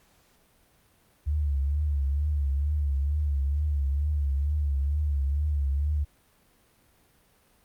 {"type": "tone with vibrato", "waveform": "sine", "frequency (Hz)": 71.8, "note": "D2", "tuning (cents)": -39, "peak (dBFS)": -23, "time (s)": [1.26, 6.05], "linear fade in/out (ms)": 20, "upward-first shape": "triangle", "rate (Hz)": 2.2, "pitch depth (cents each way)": 100, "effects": ["pink hiss -63 dBFS RMS until 7.64 s", "Opus 48 kbps"]}